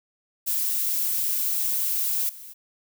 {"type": "noise with level steps", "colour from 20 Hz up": "violet", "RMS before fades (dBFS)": [-25, -42], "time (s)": [0.46, 2.54], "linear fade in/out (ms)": 20, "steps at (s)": 2.29, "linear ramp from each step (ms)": 2, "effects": []}